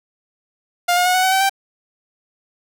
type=tone with pitch steps; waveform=sawtooth; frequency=704 / 716.3 / 728.8 / 741.6 / 754.5 / 767.7 / 781.1 Hz; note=F5 / F5 / F#5 / F#5 / F#5 / G5 / G5; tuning=+14 / +44 / -26 / +4 / +34 / -36 / -6 cents; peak=-10 dBFS; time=0.88-1.496 s; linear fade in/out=10 ms; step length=88 ms; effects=none